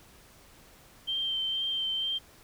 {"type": "tone with vibrato", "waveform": "sine", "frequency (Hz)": 3136, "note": "G7", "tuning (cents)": 0, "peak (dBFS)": -28, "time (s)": [1.07, 2.19], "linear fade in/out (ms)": 20, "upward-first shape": "sine", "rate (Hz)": 2.1, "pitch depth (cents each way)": 16, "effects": ["pink hiss -56 dBFS RMS until 2.43 s"]}